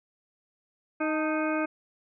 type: harmonic tone with a mistuned harmonic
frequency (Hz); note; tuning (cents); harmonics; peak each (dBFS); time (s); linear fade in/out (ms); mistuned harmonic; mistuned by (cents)
311.1; D#4; 0; 1 / 2 / 3 / 4 / 5 / 7 / 8; -28 / -31 / -38 / -35 / -35 / -40 / -39; 1-1.66; 10; 3; -69
effects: none